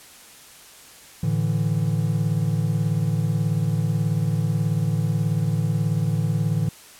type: chord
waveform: triangle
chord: A suspended fourth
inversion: none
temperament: just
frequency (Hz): 110 / 146.67 / 165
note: A2 / D3 / E3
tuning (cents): 0 / -2 / +2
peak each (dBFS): -22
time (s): 1.23-6.69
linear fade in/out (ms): 5
effects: white hiss -46 dBFS RMS until 6.99 s + low-pass 12000 Hz 12 dB/octave